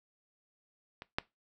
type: clicks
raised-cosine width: 0.3 ms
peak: -27 / -14 dBFS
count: 2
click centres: 1.021 / 1.185 s
effects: noise-tail reverb RT60 0.2 s tail -20 dB re dry